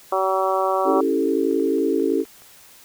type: harmonic tone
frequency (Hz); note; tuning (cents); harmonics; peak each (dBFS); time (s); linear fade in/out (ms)
190; F#3; +46; 2 / 3 / 4 / 5 / 6 / 7; -25 / -23 / -24 / -27 / -24 / -31; 0.12-1.01; 5
type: chord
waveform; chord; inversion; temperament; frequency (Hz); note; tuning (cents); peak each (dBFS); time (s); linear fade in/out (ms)
sine; A dominant seventh; first; equal with one note detuned; 277.2 / 329.6 / 392 / 442.8; C#4 / E4 / G4 / A4; 0 / 0 / 0 / +11; -23; 0.84-2.25; 50
type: clicks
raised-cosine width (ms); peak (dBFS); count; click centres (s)
0.5; -33; 8; 1.512 / 1.598 / 1.783 / 1.998 / 2.102 / 2.203 / 2.253 / 2.42
effects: white hiss -48 dBFS RMS until 2.84 s